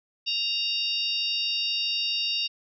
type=harmonic tone with a mistuned harmonic; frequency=932.3 Hz; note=A#5; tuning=in tune; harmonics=3 / 4 / 5 / 6; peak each=-28 / -30 / -32 / -34 dBFS; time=0.26-2.48 s; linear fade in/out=20 ms; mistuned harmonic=6; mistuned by=-46 cents; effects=none